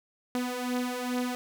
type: beating tone pair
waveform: sawtooth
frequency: 246.9 / 249.3 Hz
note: B3 / B3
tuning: 0 / +16 cents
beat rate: 2.4 Hz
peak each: -30 / -27 dBFS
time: 0.35-1.35 s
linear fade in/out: 0 ms
effects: none